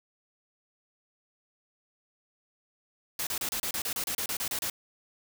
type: noise bursts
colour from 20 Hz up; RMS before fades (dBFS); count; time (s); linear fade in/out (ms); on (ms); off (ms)
white; -32; 14; 3.19-4.699; 2; 79; 31
effects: none